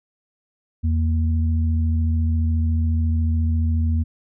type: tone pair together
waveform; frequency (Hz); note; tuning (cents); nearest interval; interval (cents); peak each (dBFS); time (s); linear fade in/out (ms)
sine; 82.41 / 233.1; E2 / A#3; 0 / 0; octave + tritone; 1800; -17 / -27; 0.83-4.04; 20
effects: none